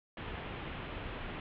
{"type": "low-pass noise", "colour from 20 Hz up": "pink", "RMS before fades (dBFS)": -42, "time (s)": [0.17, 1.4], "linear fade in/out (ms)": 2, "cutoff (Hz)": 3300, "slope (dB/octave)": 48, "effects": []}